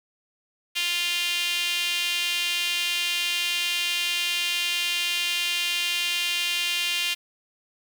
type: tone with high-pass filter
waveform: sawtooth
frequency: 349.2 Hz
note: F4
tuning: in tune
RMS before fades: -26 dBFS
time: 0.75-7.15 s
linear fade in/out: 20 ms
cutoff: 2800 Hz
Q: 3.5
effects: 7-bit